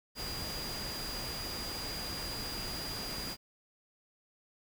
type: tone in noise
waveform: sine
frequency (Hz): 4836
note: D8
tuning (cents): +50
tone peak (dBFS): -40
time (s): 0.15-3.37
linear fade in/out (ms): 50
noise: pink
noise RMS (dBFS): -41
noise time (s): 0.15-3.37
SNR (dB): -2
effects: none